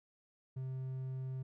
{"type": "tone", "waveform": "triangle", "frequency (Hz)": 130.81, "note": "C3", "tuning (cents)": 0, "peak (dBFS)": -36, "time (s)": [0.56, 1.43], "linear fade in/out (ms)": 10, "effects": []}